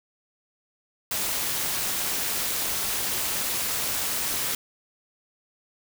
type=noise with amplitude modulation; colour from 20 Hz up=white; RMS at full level=-25 dBFS; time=1.11-4.55 s; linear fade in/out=2 ms; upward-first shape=sine; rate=221 Hz; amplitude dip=55%; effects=none